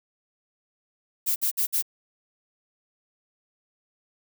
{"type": "noise bursts", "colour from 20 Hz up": "violet", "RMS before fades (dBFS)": -24, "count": 4, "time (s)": [1.26, 1.825], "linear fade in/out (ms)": 20, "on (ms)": 100, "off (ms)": 55, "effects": []}